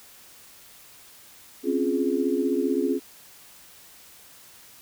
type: chord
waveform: sine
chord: Db major seventh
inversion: third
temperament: equal with one note detuned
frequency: 261.6 / 277.2 / 349.2 / 419.4 Hz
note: C4 / Db4 / F4 / Ab4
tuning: 0 / 0 / 0 / +17 cents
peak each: -27 dBFS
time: 1.63-3 s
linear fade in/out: 50 ms
effects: white hiss -50 dBFS RMS until 4.81 s